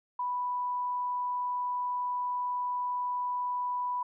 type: tone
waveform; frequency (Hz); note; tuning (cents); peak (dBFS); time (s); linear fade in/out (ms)
sine; 987.8; B5; 0; -29; 0.19-4.03; 5
effects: none